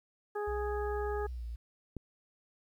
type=harmonic tone; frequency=415.3 Hz; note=G#4; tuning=in tune; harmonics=1 / 2 / 3 / 4; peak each=-34 / -40 / -44 / -46 dBFS; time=0.35-1.27 s; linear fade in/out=10 ms
type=tone with pitch glide; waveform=sine; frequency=62.7 to 57.83 Hz; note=B1 to A#1; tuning=+27 to -13 cents; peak=-37 dBFS; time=0.47-1.56 s; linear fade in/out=10 ms; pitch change=-140 cents; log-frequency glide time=1.3-1.45 s
type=click; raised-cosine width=3 ms; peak=-27 dBFS; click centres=1.967 s
effects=11-bit